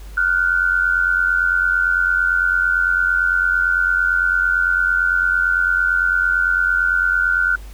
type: tone pair together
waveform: sine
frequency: 1413 / 1501.9 Hz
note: F6 / F#6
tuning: +20 / +25 cents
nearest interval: minor second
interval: 105 cents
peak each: -17 dBFS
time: 0.17-7.56 s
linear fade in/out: 5 ms
effects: added 50 Hz sine -32 dBFS peak until 7.73 s + pink hiss -46 dBFS RMS until 7.73 s